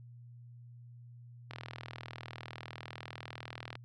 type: click train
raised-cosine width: 0.3 ms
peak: -26 dBFS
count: 91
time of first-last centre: 1.51-3.754 s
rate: 40.1 Hz
effects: added 120 Hz sine -50 dBFS peak until 3.84 s